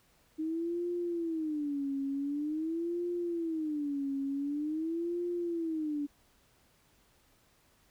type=tone with vibrato; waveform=sine; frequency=310 Hz; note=D#4; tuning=6 cents flat; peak=-31 dBFS; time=0.38-6.07 s; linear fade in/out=20 ms; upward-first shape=sine; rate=0.46 Hz; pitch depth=210 cents each way; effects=pink hiss -67 dBFS RMS until 7.9 s